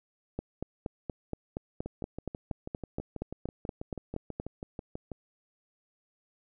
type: two click trains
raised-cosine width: 2 ms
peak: -20 / -24 dBFS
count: 18 / 21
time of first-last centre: 0.39-4.399 / 1.86-5.117 s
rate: 4.24 / 6.14 Hz
effects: none